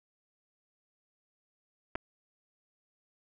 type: clicks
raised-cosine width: 0.5 ms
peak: -20 dBFS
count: 2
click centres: 1.954 / 1.957 s
effects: none